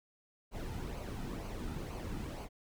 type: noise with flanger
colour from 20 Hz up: brown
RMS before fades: -41 dBFS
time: 0.51-2.49 s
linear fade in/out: 50 ms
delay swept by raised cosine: 0.55 to 1.85 ms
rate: 2.1 Hz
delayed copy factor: -0.55
effects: none